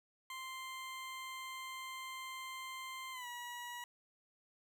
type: tone with pitch glide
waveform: 20% pulse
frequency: 1046.5 to 965.2 Hz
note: C6 to B5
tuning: 0 to -40 cents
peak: -39 dBFS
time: 0.3-3.84 s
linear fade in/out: 2 ms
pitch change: -140 cents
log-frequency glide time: 3.12-3.27 s
effects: 12-bit